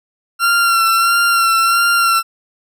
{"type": "tone with vibrato", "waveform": "40% pulse", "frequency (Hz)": 1369, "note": "F6", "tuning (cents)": -35, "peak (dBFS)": -10, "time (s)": [0.39, 2.23], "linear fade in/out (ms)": 50, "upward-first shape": "sine", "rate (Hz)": 1.5, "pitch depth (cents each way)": 28, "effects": []}